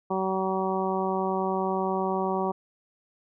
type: harmonic tone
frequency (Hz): 189.7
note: F#3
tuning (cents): +43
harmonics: 1 / 2 / 3 / 4 / 5 / 6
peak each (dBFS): -31 / -29 / -34 / -31 / -32 / -35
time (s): 0.1-2.52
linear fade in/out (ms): 10
effects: none